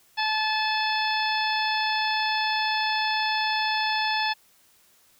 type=harmonic tone; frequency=867 Hz; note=A5; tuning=26 cents flat; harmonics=1 / 2 / 3 / 4 / 5 / 6; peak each=-26 / -29 / -31 / -32 / -33 / -34 dBFS; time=0.17-4.34 s; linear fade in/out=20 ms; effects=white hiss -60 dBFS RMS until 5.19 s